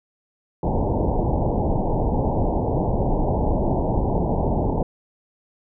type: low-pass noise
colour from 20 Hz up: pink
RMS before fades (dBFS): -21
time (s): 0.63-4.83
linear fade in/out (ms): 2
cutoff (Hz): 930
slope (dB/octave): 96
effects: none